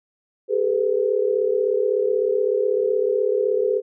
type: tone cluster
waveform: sine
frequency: 397.6 / 433.8 / 501 Hz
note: G4 / A4 / B4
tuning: +25 / -25 / +25 cents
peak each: -22 dBFS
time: 0.48-3.82 s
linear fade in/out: 50 ms
effects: none